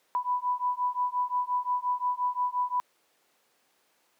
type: beating tone pair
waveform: sine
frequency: 987.8 / 993.5 Hz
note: B5 / B5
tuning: 0 / +10 cents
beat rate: 5.7 Hz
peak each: -29 dBFS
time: 0.15-2.8 s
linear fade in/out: 0 ms
effects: pink hiss -68 dBFS RMS until 4.19 s + high-pass 400 Hz 12 dB/octave